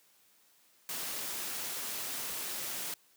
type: noise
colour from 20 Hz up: white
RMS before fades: -38 dBFS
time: 0.89-2.94 s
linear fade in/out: 2 ms
effects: white hiss -66 dBFS RMS until 3.16 s + high-pass 150 Hz 12 dB/octave